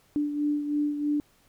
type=beating tone pair; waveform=sine; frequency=293.7 / 296.8 Hz; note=D4 / D4; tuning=0 / +18 cents; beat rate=3.1 Hz; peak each=-25 / -33 dBFS; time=0.16-1.2 s; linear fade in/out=0 ms; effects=pink hiss -63 dBFS RMS until 1.48 s